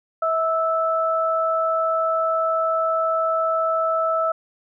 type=tone pair together; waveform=sine; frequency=648 / 1313.7 Hz; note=E5 / E6; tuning=-30 / -6 cents; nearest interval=octave; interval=1224 cents; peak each=-21 dBFS; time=0.22-4.32 s; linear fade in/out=5 ms; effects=none